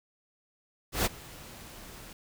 pink noise with ADSR envelope, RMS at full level -25 dBFS, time 0.92-2.13 s, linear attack 130 ms, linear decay 31 ms, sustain -22 dB, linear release 3 ms, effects none

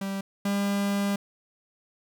45% pulse tone pair in turn, 195.6 / 200.5 Hz, G3 / G3, -4 / +39 cents, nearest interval unison, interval 43 cents, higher second, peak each -29 / -24 dBFS, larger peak second, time 0.01-0.21 / 0.45-1.16 s, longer second, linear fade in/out 5 ms, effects none

